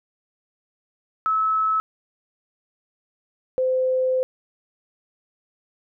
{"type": "tone pair in turn", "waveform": "sine", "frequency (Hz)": [1298, 515.1], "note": ["E6", "C5"], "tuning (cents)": [-27, -27], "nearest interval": "octave + major third", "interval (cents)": 1600, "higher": "first", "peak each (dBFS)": -18, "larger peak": "neither", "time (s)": [[1.26, 1.8], [3.58, 4.23]], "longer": "second", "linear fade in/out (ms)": 0, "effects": []}